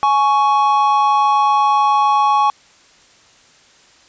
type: tone pair together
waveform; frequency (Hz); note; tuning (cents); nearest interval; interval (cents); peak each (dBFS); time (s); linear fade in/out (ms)
triangle; 839 / 1111.7; G#5 / C#6; +17 / +5; perfect fourth; 488; -12; 0.03-2.5; 0
effects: white hiss -49 dBFS RMS until 4.08 s + resampled to 16000 Hz